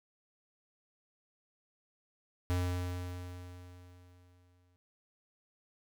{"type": "tone with exponential decay", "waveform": "square", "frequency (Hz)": 89.5, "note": "F2", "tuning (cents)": 43, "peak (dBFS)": -29, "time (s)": [2.5, 4.76], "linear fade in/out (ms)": 0, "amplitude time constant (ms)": 490, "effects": []}